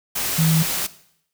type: tone in noise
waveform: sine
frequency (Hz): 160.3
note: E3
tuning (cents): -48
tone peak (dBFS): -15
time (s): 0.38-0.63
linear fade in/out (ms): 10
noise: white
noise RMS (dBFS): -24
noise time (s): 0.15-0.87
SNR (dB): +6
effects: noise-tail reverb RT60 0.7 s tail -17 dB re dry